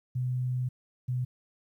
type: tone pair in turn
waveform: sine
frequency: 126.2 / 125.61 Hz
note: B2 / B2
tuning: +38 / +30 cents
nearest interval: unison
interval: 8 cents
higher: first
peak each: -27 dBFS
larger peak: neither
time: 0.15-0.69 / 1.08-1.25 s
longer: first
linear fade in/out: 10 ms
effects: 11-bit